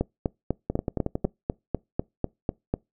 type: two click trains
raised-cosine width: 2 ms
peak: -10 / -13 dBFS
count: 12 / 7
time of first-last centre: 0.01-2.74 / 0.7-1.245 s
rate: 4.03 / 11 Hz
effects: noise-tail reverb RT60 0.2 s tail -25 dB re dry